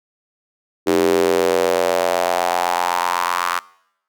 square tone with high-pass filter sweep, 43.99 Hz, F1, 13 cents sharp, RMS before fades -18 dBFS, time 0.86-3.6 s, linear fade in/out 20 ms, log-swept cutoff 350 to 1200 Hz, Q 3.9, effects noise-tail reverb RT60 0.8 s tail -24 dB re dry

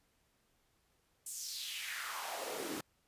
pink noise with high-pass filter sweep, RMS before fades -42 dBFS, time 1.26-2.81 s, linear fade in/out 5 ms, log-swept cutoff 8500 to 240 Hz, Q 3.2, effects pink hiss -75 dBFS RMS until 3.07 s + resampled to 32000 Hz

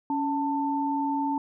sine tone pair together, 280 / 888.9 Hz, C#4 / A5, +18 / +17 cents, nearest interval octave + minor sixth, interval 1999 cents, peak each -27 dBFS, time 0.1-1.38 s, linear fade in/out 2 ms, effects none

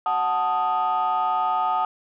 sine chord, D# diminished, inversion first, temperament equal, 740 / 880 / 1244.5 Hz, F#5 / A5 / D#6, 0 / 0 / 0 cents, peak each -23 dBFS, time 0.06-1.85 s, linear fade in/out 2 ms, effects tanh soft clip ceiling -15 dBFS

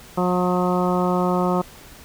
harmonic tone, 180 Hz, F#3, 47 cents flat, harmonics 1 / 2 / 3 / 4 / 5 / 6 / 7, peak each -21 / -24 / -26 / -27 / -28 / -29 / -29 dBFS, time 0.17-1.62 s, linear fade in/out 10 ms, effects pink hiss -44 dBFS RMS until 2.04 s

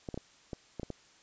clicks, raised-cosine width 2 ms, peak -24 dBFS, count 7, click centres 0.088 / 0.143 / 0.176 / 0.532 / 0.797 / 0.832 / 0.903 s, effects white hiss -61 dBFS RMS until 1.22 s + resampled to 16000 Hz

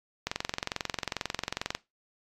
click train, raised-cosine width 0.2 ms, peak -12 dBFS, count 34, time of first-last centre 0.27-1.75 s, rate 22.3 Hz, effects noise-tail reverb RT60 0.2 s tail -19 dB re dry + AAC 64 kbps

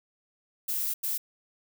violet noise bursts at uneven times, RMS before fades -30 dBFS, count 2, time 0.68-0.94 / 1.03-1.18 s, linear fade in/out 10 ms, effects none

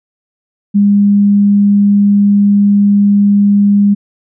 sine tone, 202.7 Hz, G#3, 42 cents flat, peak -5 dBFS, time 0.74-3.95 s, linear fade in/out 20 ms, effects none

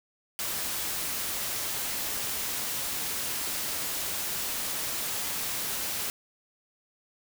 white noise, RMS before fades -32 dBFS, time 0.39-6.1 s, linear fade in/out 0 ms, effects none

